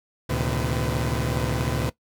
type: tone cluster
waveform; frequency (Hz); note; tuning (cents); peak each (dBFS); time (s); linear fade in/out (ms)
sawtooth; 71.6 / 114.1 / 130.7 / 155.8 / 503; D2 / A#2 / C3 / D#3 / B4; -43 / -37 / -1 / +3 / +32; -25 / -24 / -25 / -27 / -30; 0.29-1.9; 10
effects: noise-tail reverb RT60 0.1 s tail -18 dB re dry